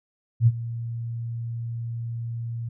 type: tone with ADSR envelope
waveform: sine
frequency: 116.54 Hz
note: A#2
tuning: in tune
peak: -11 dBFS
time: 0.4-2.69 s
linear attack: 68 ms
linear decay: 43 ms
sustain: -17 dB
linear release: 7 ms
effects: none